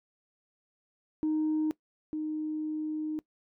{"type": "tone pair in turn", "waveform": "sine", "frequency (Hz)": [310, 308.6], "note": ["D#4", "D#4"], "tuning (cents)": [-6, -14], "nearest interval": "unison", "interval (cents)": 8, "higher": "first", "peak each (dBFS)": [-24, -30], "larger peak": "first", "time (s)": [[1.23, 1.71], [2.13, 3.19]], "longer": "second", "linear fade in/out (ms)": 0, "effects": ["noise-tail reverb RT60 0.1 s tail -21 dB re dry", "tanh soft clip ceiling -23 dBFS"]}